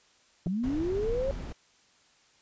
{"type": "linear sweep", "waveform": "sine", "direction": "up", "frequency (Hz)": [165.7, 554.4], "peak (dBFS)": -27, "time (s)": [0.46, 1.31], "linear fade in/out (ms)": 0}
{"type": "clicks", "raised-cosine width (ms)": 2, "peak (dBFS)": -25, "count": 2, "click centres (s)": [0.468, 0.471]}
{"type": "noise", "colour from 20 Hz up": "brown", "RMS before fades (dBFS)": -36, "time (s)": [0.63, 1.53], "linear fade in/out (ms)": 10}
{"effects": ["white hiss -63 dBFS RMS until 2.41 s", "resampled to 16000 Hz"]}